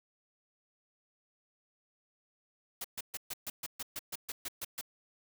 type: noise bursts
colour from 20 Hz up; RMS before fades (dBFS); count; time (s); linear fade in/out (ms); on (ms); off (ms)
white; -39; 13; 2.81-4.812; 5; 34; 130
effects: none